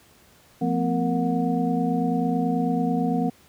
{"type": "tone cluster", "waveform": "sine", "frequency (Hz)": [173.1, 224.8, 253.9, 465.4, 728], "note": ["F3", "A3", "B3", "A#4", "F#5"], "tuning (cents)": [-15, 37, 48, -3, -28], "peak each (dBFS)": [-26, -28, -24, -31, -29], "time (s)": [0.61, 3.3], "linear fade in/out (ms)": 10, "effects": ["pink hiss -55 dBFS RMS until 3.48 s", "high-pass 60 Hz 12 dB/octave"]}